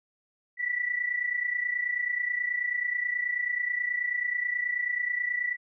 sine tone pair together, 1936.7 / 1966 Hz, B6 / B6, -34 / -8 cents, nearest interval unison, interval 26 cents, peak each -32 / -28 dBFS, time 0.57-5.57 s, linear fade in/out 50 ms, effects none

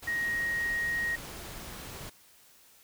sine tone in noise, 1879 Hz, A#6, 13 cents sharp, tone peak -28 dBFS, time 0.07-1.16 s, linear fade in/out 10 ms, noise pink, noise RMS -43 dBFS, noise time 0.02-2.1 s, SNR +12 dB, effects white hiss -59 dBFS RMS until 2.83 s

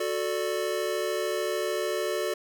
square chord, D major, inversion first, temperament just, 367.1 / 440.5 / 587.3 Hz, F#4 / A4 / D5, -14 / +2 / 0 cents, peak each -32 dBFS, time 0-2.34 s, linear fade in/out 5 ms, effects none

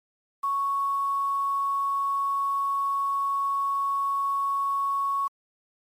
sine tone with quantisation, 1108.7 Hz, C#6, in tune, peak -23 dBFS, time 0.43-5.28 s, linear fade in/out 10 ms, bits 8, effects MP3 64 kbps

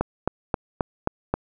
click train, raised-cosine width 1 ms, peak -7 dBFS, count 6, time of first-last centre 0.01-1.34 s, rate 3.76 Hz, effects none

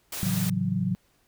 white noise, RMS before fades -34 dBFS, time 0.12-0.5 s, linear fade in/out 5 ms
sine chord, F# minor seventh, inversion first, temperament equal, 110 / 138.59 / 164.81 / 185 Hz, A2 / C#3 / E3 / F#3, 0 / 0 / 0 / 0 cents, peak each -31 / -32 / -31 / -26 dBFS, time 0.23-0.95 s, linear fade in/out 0 ms
effects pink hiss -66 dBFS RMS until 1.27 s

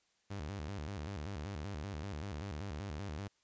sawtooth tone with vibrato, 86.5 Hz, F2, 16 cents flat, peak -36 dBFS, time 0.3-3.28 s, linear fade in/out 10 ms, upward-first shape square, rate 5.2 Hz, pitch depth 250 cents each way, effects white hiss -75 dBFS RMS until 3.43 s + resampled to 16000 Hz

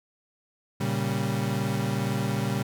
35% pulse chord, G diminished, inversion first, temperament equal, 116.54 / 138.59 / 196 Hz, Bb2 / Db3 / G3, 0 / 0 / 0 cents, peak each -28 dBFS, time 0.8-2.63 s, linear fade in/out 10 ms, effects none

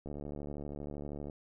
click train, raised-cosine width 2 ms, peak -29 dBFS, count 91, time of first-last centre 0.06-1.298 s, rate 72.7 Hz, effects none

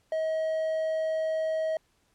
triangle tone, 636 Hz, D#5, 38 cents sharp, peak -24 dBFS, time 0.12-1.77 s, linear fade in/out 2 ms, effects pink hiss -69 dBFS RMS until 2.14 s + low-pass 11000 Hz 12 dB/octave

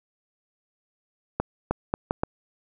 accelerating click train, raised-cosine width 1 ms, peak -9 dBFS, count 5, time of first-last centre 1.4-2.235 s, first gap 310 ms, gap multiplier 0.74, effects none

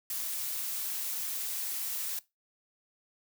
blue noise, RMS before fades -35 dBFS, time 0.1-2.19 s, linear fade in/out 2 ms, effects noise-tail reverb RT60 0.2 s tail -19 dB re dry

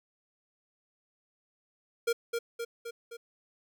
square tone with echo, 466.9 Hz, A#4, 3 cents sharp, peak -26 dBFS, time 2.07-2.13 s, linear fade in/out 10 ms, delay 260 ms, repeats 4, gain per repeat -4 dB, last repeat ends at 3.17 s, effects none

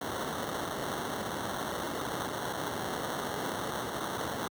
blue noise with sample-and-hold, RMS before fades -35 dBFS, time 0.01-4.48 s, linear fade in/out 5 ms, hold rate 2450 Hz, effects high-pass 100 Hz 12 dB/octave

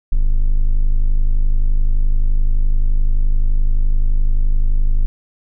triangle tone, 25.82 Hz, G#0, 9 cents flat, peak -8 dBFS, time 0.12-5.06 s, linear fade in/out 0 ms, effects none

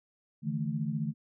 sine chord, D suspended second, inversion none, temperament equal with one note detuned, 146.83 / 161.7 / 220 Hz, D3 / E3 / A3, 0 / -33 / 0 cents, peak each -34 dBFS, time 0.42-1.14 s, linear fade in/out 50 ms, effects none

